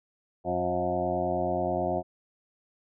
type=harmonic tone with a mistuned harmonic; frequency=89.4 Hz; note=F2; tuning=41 cents sharp; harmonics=1 / 2 / 3 / 4 / 6 / 7 / 8 / 9 / 10; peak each=-38 / -36 / -37 / -33 / -34 / -31 / -31 / -42 / -43 dBFS; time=0.44-2.03 s; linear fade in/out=50 ms; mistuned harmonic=7; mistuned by=+25 cents; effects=none